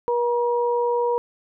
sine tone pair together, 480 / 954.5 Hz, B4 / A#5, -49 / +41 cents, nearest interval octave, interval 1190 cents, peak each -20 / -24 dBFS, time 0.08-1.18 s, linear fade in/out 0 ms, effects none

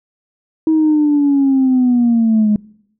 sine linear sweep, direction down, 320 to 207.7 Hz, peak -8 dBFS, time 0.67-2.56 s, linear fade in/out 2 ms, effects noise-tail reverb RT60 0.7 s tail -23 dB re dry + tanh soft clip ceiling -6 dBFS

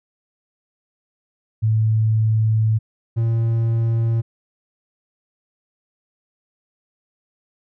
sine / triangle tone pair in turn, 109.9 / 114.55 Hz, A2 / A#2, -2 / -30 cents, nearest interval minor second, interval 72 cents, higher second, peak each -14 dBFS, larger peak neither, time 1.62-2.79 / 3.16-4.22 s, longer first, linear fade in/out 20 ms, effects none

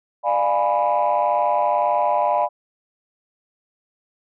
sine chord, D diminished seventh, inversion none, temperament equal with one note detuned, 596.6 / 698.5 / 830.6 / 987.8 Hz, D5 / F5 / Ab5 / Cb6, +27 / 0 / 0 / 0 cents, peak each -21 dBFS, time 0.23-2.49 s, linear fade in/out 50 ms, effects tanh soft clip ceiling -10 dBFS

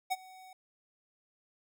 square tone with ADSR envelope, 749 Hz, F#5, 21 cents sharp, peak -28 dBFS, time 0.1-0.53 s, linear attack 21 ms, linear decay 34 ms, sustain -23 dB, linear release 3 ms, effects none

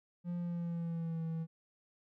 triangle tone with pitch glide, 174.61 to 162.92 Hz, F3 to E3, 0 to -20 cents, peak -33 dBFS, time 0.24-1.47 s, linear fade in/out 50 ms, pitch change -120 cents, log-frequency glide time 0.37-1.23 s, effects none

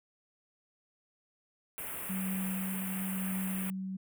white band-stop noise, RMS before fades -40 dBFS, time 1.78-3.7 s, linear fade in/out 0 ms, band 2900 to 8800 Hz, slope 48 dB/octave
sine tone with tremolo, 189.7 Hz, F#3, 43 cents sharp, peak -32 dBFS, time 2.09-3.97 s, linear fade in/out 10 ms, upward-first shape triangle, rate 0.97 Hz, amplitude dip 30%
effects none

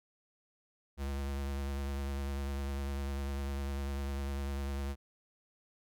square tone with vibrato, 69.3 Hz, C#2, in tune, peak -35 dBFS, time 0.97-4.96 s, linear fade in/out 50 ms, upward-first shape sine, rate 10 Hz, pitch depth 31 cents each way, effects none

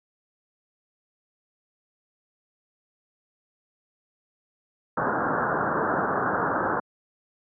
white low-pass noise, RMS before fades -25 dBFS, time 4.97-6.8 s, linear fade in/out 5 ms, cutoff 1600 Hz, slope 96 dB/octave, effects high-pass 150 Hz 12 dB/octave

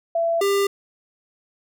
sine / square tone pair in turn, 670 / 398.4 Hz, E5 / G4, +28 / +28 cents, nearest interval major sixth, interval 900 cents, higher first, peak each -18 dBFS, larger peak neither, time 0.15-0.41 / 0.41-0.67 s, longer neither, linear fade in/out 5 ms, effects none

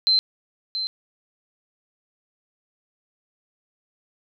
sine tone with echo, 4100 Hz, C8, 36 cents flat, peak -15 dBFS, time 0.07-0.19 s, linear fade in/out 0 ms, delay 680 ms, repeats 1, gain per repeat -9 dB, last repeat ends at 0.87 s, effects none

